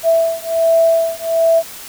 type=beating tone pair; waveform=sine; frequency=659.3 / 660.6 Hz; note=E5 / E5; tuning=0 / +4 cents; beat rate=1.3 Hz; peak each=-14 dBFS; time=0.03-1.63 s; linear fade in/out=50 ms; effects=white hiss -33 dBFS RMS until 1.88 s